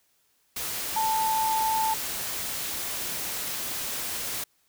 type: tone in noise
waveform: sine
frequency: 883 Hz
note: A5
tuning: 6 cents sharp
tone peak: -23 dBFS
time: 0.96-1.94 s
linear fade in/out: 5 ms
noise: white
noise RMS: -32 dBFS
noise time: 0.56-4.44 s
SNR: +6 dB
effects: white hiss -68 dBFS RMS until 4.68 s